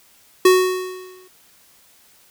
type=tone with exponential decay; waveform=square; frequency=369.7 Hz; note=F#4; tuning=1 cent flat; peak=-8 dBFS; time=0.45-1.28 s; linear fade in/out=5 ms; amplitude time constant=180 ms; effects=white hiss -53 dBFS RMS until 2.3 s

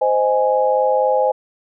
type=chord; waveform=sine; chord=Ab major; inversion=first; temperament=just; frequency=519.1 / 623 / 830.6 Hz; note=C5 / Eb5 / Ab5; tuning=-14 / +2 / 0 cents; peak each=-16 / -20 / -18 dBFS; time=0.01-1.32 s; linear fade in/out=10 ms; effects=none

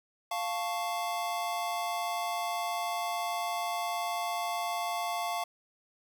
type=chord; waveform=square; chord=F augmented; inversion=none; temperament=equal; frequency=698.5 / 880 / 1108.7 Hz; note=F5 / A5 / C#6; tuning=0 / 0 / 0 cents; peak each=-34 / -38 / -38 dBFS; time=0.31-5.44 s; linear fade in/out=5 ms; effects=none

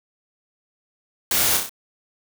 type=noise with echo; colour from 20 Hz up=white; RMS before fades=-21 dBFS; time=1.31-1.57 s; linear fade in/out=2 ms; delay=31 ms; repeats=4; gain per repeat=-4 dB; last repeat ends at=1.694 s; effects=none

